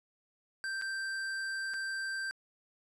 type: tone with dropouts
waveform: square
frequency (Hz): 1568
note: G6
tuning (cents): 0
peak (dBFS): -35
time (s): 0.64-2.31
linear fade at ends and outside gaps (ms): 0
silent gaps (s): 0.814-0.821 / 1.737-1.741
effects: low-pass 8000 Hz 12 dB/octave